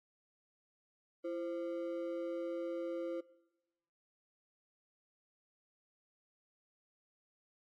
triangle ring-modulated tone, 430 Hz, A4, 40 cents flat, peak -32 dBFS, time 1.24-3.21 s, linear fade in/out 10 ms, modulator 92.6 Hz, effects noise-tail reverb RT60 1.0 s tail -21 dB re dry + AAC 64 kbps

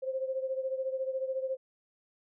sine beating tone pair, 523.3 / 537.3 Hz, C5 / C5, 0 / +46 cents, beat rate 14 Hz, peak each -32 / -37 dBFS, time 0.02-1.57 s, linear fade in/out 20 ms, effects none

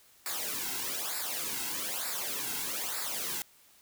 white noise with flanger, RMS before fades -35 dBFS, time 0.26-3.42 s, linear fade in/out 0 ms, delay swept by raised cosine 0.32 to 1.72 ms, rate 1.1 Hz, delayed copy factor -0.75, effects white hiss -61 dBFS RMS until 3.81 s

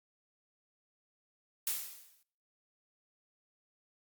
blue noise with exponential decay, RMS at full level -31 dBFS, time 1.67-2.23 s, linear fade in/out 2 ms, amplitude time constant 120 ms, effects noise-tail reverb RT60 0.7 s tail -26 dB re dry + Opus 48 kbps

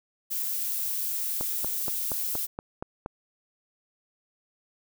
violet noise, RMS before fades -30 dBFS, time 0.3-2.47 s, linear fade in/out 20 ms
click train, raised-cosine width 1 ms, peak -19 dBFS, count 8, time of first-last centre 1.41-3.061 s, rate 4.24 Hz
effects none

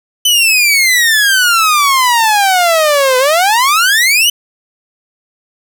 sawtooth exponential two-way sweep, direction down then up, 3039 to 501 to 3039 Hz, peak -4 dBFS, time 0.25-4.3 s, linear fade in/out 5 ms, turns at 3.18 s, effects none

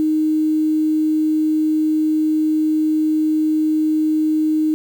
sine tone, 310 Hz, D#4, 6 cents flat, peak -14 dBFS, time 0-4.74 s, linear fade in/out 0 ms, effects 7-bit

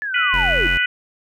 sine linear sweep, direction down, 1748 to 303.1 Hz, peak -22 dBFS, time 0.02-0.67 s, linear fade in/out 0 ms
harmonic tone, 493.9 Hz, B4, in tune, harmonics 3 / 4 / 5 / 6, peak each -19 / -21 / -23 / -25 dBFS, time 0.14-0.86 s, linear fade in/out 5 ms
square tone, 44.25 Hz, F1, 23 cents sharp, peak -23 dBFS, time 0.33-0.78 s, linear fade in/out 10 ms
effects none

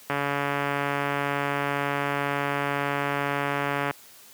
click train, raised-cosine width 0.5 ms, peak -11 dBFS, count 542, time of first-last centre 0.1-3.91 s, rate 142 Hz, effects white hiss -50 dBFS RMS until 4.33 s + high-pass 100 Hz 12 dB/octave

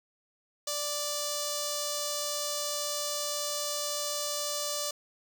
5% pulse tone with notch filter, 587.3 Hz, D5, in tune, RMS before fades -33 dBFS, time 0.67-4.91 s, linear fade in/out 5 ms, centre 2100 Hz, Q 0.58, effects none

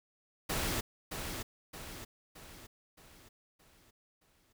pink noise with echo, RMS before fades -34 dBFS, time 0.49-0.81 s, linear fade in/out 10 ms, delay 620 ms, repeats 6, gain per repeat -6 dB, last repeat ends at 4.53 s, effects none

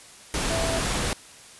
sine tone in noise, 659.3 Hz, E5, in tune, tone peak -28 dBFS, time 0.5-0.79 s, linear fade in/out 0 ms, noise pink, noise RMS -26 dBFS, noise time 0.34-1.13 s, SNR -5 dB, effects white hiss -47 dBFS RMS until 1.59 s + resampled to 24000 Hz

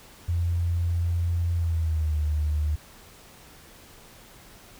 sine tone with pitch glide, 85.9 to 75.65 Hz, F2 to D#2, -28 to -48 cents, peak -22 dBFS, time 0.28-2.76 s, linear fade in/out 10 ms, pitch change -220 cents, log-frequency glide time 1.53-2.19 s, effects pink hiss -50 dBFS RMS until 4.79 s

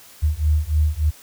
sine beating tone pair, 74.7 / 78.1 Hz, D2 / D#2, +30 / +7 cents, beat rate 3.4 Hz, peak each -19 dBFS, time 0.22-1.11 s, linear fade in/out 20 ms, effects white hiss -46 dBFS RMS until 1.22 s

